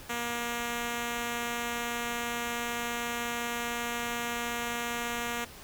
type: tone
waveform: 5% pulse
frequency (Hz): 237.3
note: A#3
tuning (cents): +31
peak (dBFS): -20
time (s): 0.09-5.45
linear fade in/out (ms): 10
effects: pink hiss -48 dBFS RMS until 5.63 s